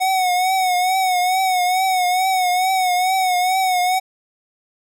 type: tone with vibrato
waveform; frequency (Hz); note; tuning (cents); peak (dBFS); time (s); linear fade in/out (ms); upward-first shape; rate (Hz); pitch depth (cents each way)
square; 740; F#5; 0; -16; 0-4; 20; triangle; 2.3; 64
effects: none